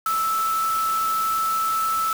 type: tone in noise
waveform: sine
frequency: 1314 Hz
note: E6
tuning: 6 cents flat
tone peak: -20 dBFS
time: 0.06-2.13 s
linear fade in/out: 2 ms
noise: white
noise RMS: -33 dBFS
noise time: 0.06-2.13 s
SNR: +10 dB
effects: none